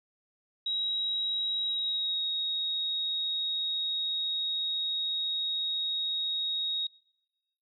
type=tone with pitch glide; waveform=sine; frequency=3836 to 3766 Hz; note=A#7 to A#7; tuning=+49 to +17 cents; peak=-28 dBFS; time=0.66-6.87 s; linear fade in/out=5 ms; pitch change=-32 cents; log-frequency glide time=1.64-2.22 s; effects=noise-tail reverb RT60 1.0 s tail -25 dB re dry